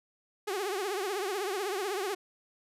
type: tone with vibrato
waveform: sawtooth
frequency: 392.4 Hz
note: G4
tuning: 2 cents sharp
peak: -27 dBFS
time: 0.47-2.15 s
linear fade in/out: 10 ms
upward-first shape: triangle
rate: 16 Hz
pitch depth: 170 cents each way
effects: resampled to 32000 Hz